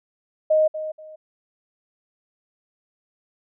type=tone with echo; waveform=sine; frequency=622.3 Hz; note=D#5; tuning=in tune; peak=-14 dBFS; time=0.5-0.68 s; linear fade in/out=10 ms; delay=240 ms; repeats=2; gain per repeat=-12 dB; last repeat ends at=1.16 s; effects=none